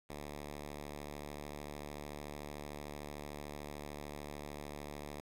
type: tone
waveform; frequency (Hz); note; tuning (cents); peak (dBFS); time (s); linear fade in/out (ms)
5% pulse; 73.42; D2; 0; -33; 0.09-5.21; 10
effects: resampled to 32000 Hz + 10-bit